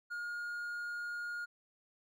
triangle tone, 1426 Hz, F6, 36 cents sharp, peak -36 dBFS, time 0.1-1.46 s, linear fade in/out 20 ms, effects none

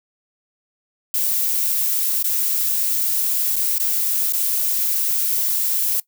violet noise with dropouts, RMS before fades -20 dBFS, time 1.14-6 s, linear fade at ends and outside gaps 2 ms, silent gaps 2.227-2.242 / 3.559-3.563 / 3.783-3.798 / 4.324-4.333 s, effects noise-tail reverb RT60 0.1 s tail -20 dB re dry

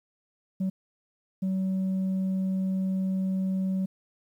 sine tone bursts at uneven times, 189.3 Hz, F#3, 40 cents sharp, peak -22 dBFS, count 2, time 0.6-0.7 / 1.42-3.86 s, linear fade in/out 10 ms, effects tanh soft clip ceiling -24 dBFS + 10-bit

